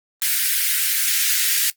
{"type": "high-pass noise", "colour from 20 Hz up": "white", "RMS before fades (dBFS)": -19, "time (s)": [0.22, 1.7], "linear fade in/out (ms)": 0, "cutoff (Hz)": 1500, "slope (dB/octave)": 48, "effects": ["noise-tail reverb RT60 0.1 s tail -19 dB re dry", "Opus 24 kbps"]}